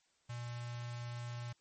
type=tone with notch filter; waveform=square; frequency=120 Hz; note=B2; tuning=49 cents flat; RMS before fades=-43 dBFS; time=0.29-1.53 s; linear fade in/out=10 ms; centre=330 Hz; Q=0.61; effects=white hiss -74 dBFS RMS until 1.6 s + MP3 32 kbps